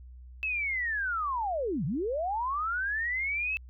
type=linear two-way sweep; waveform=sine; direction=down then up; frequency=2637 to 123.47 to 2637 Hz; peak=-28 dBFS; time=0.43-3.57 s; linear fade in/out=0 ms; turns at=1.85 s; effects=added 62 Hz sine -45 dBFS peak until 3.69 s